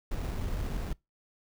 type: noise with sample-and-hold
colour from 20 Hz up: brown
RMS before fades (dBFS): -33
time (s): 0.11-0.93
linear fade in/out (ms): 5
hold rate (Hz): 3150
effects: noise-tail reverb RT60 0.2 s tail -24 dB re dry